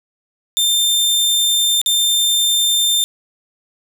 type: tone with dropouts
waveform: sawtooth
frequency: 3590 Hz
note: A7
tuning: 34 cents sharp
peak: -10 dBFS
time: 0.57-3.04 s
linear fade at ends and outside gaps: 0 ms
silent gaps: 1.815-1.861 s
effects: none